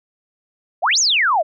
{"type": "exponential two-way sweep", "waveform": "sine", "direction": "up then down", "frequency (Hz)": [580, 7090, 580], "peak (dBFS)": -13, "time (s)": [0.82, 1.43], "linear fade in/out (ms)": 20, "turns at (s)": 0.99, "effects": []}